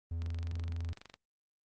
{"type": "tone with pitch glide", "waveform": "triangle", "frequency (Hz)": [83.3, 84.02], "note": ["E2", "E2"], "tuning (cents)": [19, 34], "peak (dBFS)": -32, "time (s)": [0.11, 0.93], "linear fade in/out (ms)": 5, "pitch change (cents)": 15, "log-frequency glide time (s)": [0.35, 0.49]}
{"type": "click train", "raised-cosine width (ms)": 0.2, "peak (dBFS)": -31, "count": 23, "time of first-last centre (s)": [0.22, 1.141], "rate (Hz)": 23.9}
{"effects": ["Opus 24 kbps"]}